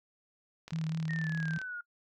click train, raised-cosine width 0.2 ms, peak -28 dBFS, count 36, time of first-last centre 0.68-1.616 s, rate 37.4 Hz
sine tone with vibrato, 160 Hz, D#3, 49 cents sharp, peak -31 dBFS, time 0.72-1.58 s, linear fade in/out 5 ms, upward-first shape triangle, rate 5 Hz, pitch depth 27 cents each way
sine exponential sweep, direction down, 1864.7 to 1416 Hz, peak -37 dBFS, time 1.09-1.81 s, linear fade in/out 5 ms
effects noise-tail reverb RT60 0.1 s tail -25 dB re dry

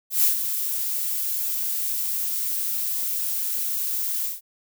violet noise with ADSR envelope, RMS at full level -17 dBFS, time 0.1-4.41 s, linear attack 140 ms, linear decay 110 ms, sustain -9 dB, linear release 160 ms, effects none

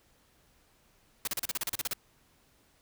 white noise bursts, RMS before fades -32 dBFS, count 12, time 1.25-1.934 s, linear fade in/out 2 ms, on 24 ms, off 36 ms, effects pink hiss -66 dBFS RMS until 2.81 s

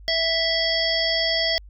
harmonic tone, 659.3 Hz, E5, in tune, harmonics 1 / 3 / 5 / 7 / 8, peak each -26 / -26 / -26 / -26 / -26 dBFS, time 0.08-1.58 s, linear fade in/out 0 ms, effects added 50 Hz sine -41 dBFS peak until 1.69 s

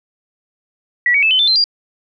sine tone with pitch steps, 1942 / 2257 / 2622 / 3047 / 3541 / 4115 / 4782 Hz, B6 / C#7 / E7 / G7 / A7 / C8 / D8, -30 / +31 / -10 / -50 / +10 / -30 / +30 cents, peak -10 dBFS, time 1.06-1.641 s, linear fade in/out 2 ms, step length 83 ms, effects none

